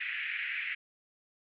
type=band-pass noise; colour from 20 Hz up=white; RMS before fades=-36 dBFS; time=0-0.75 s; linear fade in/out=10 ms; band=1700 to 2600 Hz; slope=48 dB/octave; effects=none